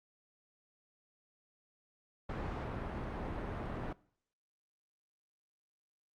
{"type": "low-pass noise", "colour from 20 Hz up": "pink", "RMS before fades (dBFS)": -40, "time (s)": [2.29, 3.93], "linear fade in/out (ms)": 5, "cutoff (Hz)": 1400, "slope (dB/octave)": 12, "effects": ["noise-tail reverb RT60 0.6 s tail -22 dB re dry", "Opus 48 kbps"]}